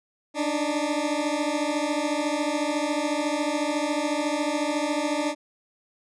20% pulse beating tone pair, 290 / 304 Hz, D4 / D#4, -22 / -40 cents, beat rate 14 Hz, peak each -22 dBFS, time 0.34-5.35 s, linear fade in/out 50 ms, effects resampled to 22050 Hz

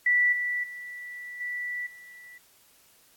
sine tone with level steps, 1963 Hz, B6, 11 cents flat, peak -19 / -26 / -37 / -30 / -45 dBFS, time 0.06-2.38 s, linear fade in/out 5 ms, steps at 0.32 / 0.63 / 1.4 / 1.86 s, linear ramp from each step 10 ms, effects white hiss -60 dBFS RMS until 3.16 s + AAC 64 kbps

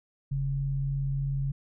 sine tone pair together, 40.21 / 137.1 Hz, E1 / C#3, -42 / -19 cents, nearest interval octave + major sixth, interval 2123 cents, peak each -34 / -27 dBFS, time 0.31-1.52 s, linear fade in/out 10 ms, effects none

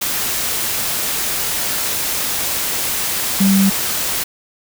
sine tone in noise, 194.9 Hz, G3, 10 cents flat, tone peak -10 dBFS, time 3.4-3.7 s, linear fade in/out 10 ms, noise white, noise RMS -20 dBFS, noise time 0.01-4.24 s, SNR +7 dB, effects none

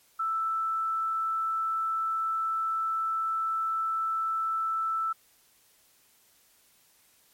sine tone, 1322 Hz, E6, 5 cents sharp, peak -26 dBFS, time 0.19-5.13 s, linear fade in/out 10 ms, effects white hiss -63 dBFS RMS until 7.33 s + MP3 64 kbps

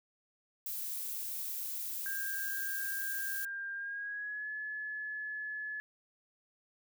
violet noise, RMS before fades -39 dBFS, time 0.66-3.45 s, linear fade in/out 2 ms
sine tone with pitch glide, 1598 to 1712.7 Hz, G6 to A6, +33 to -47 cents, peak -37 dBFS, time 2.06-5.8 s, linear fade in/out 0 ms, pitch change +120 cents, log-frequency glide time 3.74-4.49 s
effects none

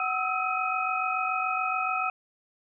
sine tone cluster, 747 / 1277 / 1324 / 2519 Hz, F#5 / D#6 / E6 / D#7, +16 / +45 / +7 / +21 cents, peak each -31 dBFS, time 0-2.1 s, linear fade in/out 2 ms, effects none

